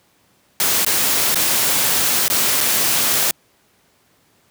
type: noise with dropouts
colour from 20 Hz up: white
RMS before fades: -17 dBFS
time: 0.6-3.31 s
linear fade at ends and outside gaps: 1 ms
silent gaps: 0.848-0.864 / 1.345-1.356 / 2.281-2.3 / 2.606-2.61 s
effects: pink hiss -58 dBFS RMS until 4.5 s + high-pass 100 Hz 12 dB/octave